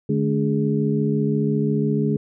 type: tone cluster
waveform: sine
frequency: 148.2 / 214 / 288.5 / 415.5 Hz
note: D3 / A3 / D4 / G#4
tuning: +16 / -48 / -31 / +1 cents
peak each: -22 / -22 / -26 / -25 dBFS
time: 0.09-2.17 s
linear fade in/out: 5 ms
effects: none